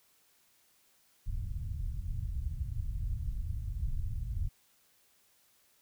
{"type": "low-pass noise", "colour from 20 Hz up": "pink", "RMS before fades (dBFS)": -35, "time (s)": [1.26, 4.49], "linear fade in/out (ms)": 10, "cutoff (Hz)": 110, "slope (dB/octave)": 24, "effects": ["white hiss -68 dBFS RMS until 5.81 s"]}